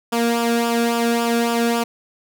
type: tone with flanger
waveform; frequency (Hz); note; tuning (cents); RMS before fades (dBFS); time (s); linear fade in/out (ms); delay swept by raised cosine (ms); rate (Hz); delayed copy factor
sawtooth; 233.9; A#3; +6; -19; 0.12-1.84; 10; 0.48 to 1.02; 3.6; -0.65
effects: none